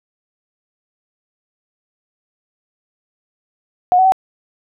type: tone with pitch steps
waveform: sine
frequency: 723 / 752 / 762 Hz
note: F#5 / F#5 / G5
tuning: -40 / +28 / -49 cents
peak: -8 dBFS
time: 3.92-4.121 s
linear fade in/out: 0 ms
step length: 67 ms
effects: none